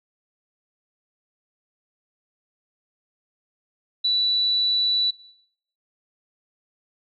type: tone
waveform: sine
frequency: 3954 Hz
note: B7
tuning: 1 cent sharp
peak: -18 dBFS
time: 4.04-5.11 s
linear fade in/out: 10 ms
effects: noise-tail reverb RT60 0.7 s tail -21 dB re dry